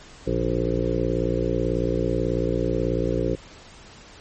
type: harmonic tone with a mistuned harmonic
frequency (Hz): 58.27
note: A#1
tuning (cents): 0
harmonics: 1 / 2 / 3 / 5 / 6 / 7 / 8 / 9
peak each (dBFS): -29 / -29 / -29 / -29 / -29 / -29 / -29 / -29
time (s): 0.26-3.36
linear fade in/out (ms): 20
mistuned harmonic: 1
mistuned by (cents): -120
effects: pink hiss -46 dBFS RMS until 4.2 s + MP3 32 kbps